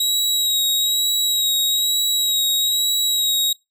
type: tone with vibrato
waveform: sawtooth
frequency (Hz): 3834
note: A#7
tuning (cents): +48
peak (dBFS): -14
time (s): 0-3.53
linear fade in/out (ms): 5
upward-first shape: sine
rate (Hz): 1.1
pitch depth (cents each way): 22
effects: noise-tail reverb RT60 0.2 s tail -23 dB re dry

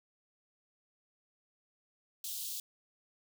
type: high-pass noise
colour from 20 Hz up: white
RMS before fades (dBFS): -40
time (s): 2.24-2.6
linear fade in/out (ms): 2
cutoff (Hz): 3100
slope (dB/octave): 48
effects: none

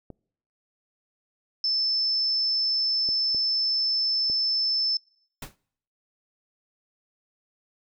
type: clicks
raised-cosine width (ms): 2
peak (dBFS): -27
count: 4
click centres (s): 0.103 / 3.089 / 3.347 / 4.299
type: tone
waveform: sine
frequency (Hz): 5274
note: E8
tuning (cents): 0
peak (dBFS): -22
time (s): 1.64-4.97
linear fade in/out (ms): 2
type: noise with exponential decay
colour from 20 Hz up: pink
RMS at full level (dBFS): -32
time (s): 5.42-5.56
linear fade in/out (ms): 5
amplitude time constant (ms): 30
effects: noise-tail reverb RT60 0.7 s tail -26 dB re dry

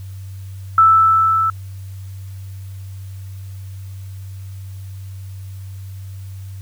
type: tone with level ramp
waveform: sine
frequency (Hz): 1318.5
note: E6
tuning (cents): 0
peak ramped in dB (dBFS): -6 to -14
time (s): 0.78-1.5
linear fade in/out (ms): 2
effects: added 96 Hz sine -29 dBFS peak until 6.61 s + white hiss -50 dBFS RMS until 6.61 s

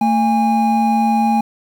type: tone pair together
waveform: triangle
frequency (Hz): 224.5 / 819.2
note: A3 / G#5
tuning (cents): +35 / -24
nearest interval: octave + minor seventh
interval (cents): 2241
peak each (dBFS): -13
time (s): 0.01-1.41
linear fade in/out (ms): 5
effects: 7-bit

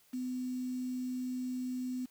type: tone with quantisation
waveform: sine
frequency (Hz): 252.8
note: B3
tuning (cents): +41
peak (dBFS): -34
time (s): 0.13-2.06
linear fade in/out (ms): 10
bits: 9
effects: white hiss -66 dBFS RMS until 2.1 s

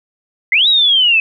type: linear two-way sweep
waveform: sine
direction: up then down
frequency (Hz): 1975.5 to 3904 to 2546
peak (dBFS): -8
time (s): 0.52-1.2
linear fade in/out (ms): 2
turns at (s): 0.68
effects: none

